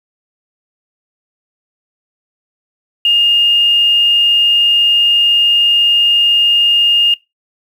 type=tone with quantisation; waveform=sine; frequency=2831 Hz; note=F7; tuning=23 cents sharp; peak=-8 dBFS; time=3.05-7.14 s; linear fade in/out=2 ms; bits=6; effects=noise-tail reverb RT60 0.2 s tail -21 dB re dry